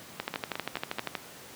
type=two click trains; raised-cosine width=0.3 ms; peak=-14 / -16 dBFS; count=13 / 4; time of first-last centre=0.2-1.152 / 0.34-0.985 s; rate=12.6 / 4.65 Hz; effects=pink hiss -47 dBFS RMS until 1.55 s + high-pass 150 Hz 12 dB/octave